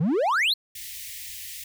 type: exponential sweep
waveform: triangle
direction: up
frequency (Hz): 139.8 to 4444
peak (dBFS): -18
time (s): 0-0.54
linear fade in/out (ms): 10
type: band-stop noise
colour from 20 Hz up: white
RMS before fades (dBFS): -38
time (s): 0.75-1.64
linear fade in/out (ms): 5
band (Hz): 110 to 1800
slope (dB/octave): 96
effects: none